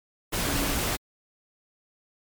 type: tone in noise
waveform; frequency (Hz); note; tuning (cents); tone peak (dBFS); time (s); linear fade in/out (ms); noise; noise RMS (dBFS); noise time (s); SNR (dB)
sine; 280.9; C#4; +23; -33; 0.43-0.8; 20; pink; -27; 0.32-0.97; -9
effects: MP3 96 kbps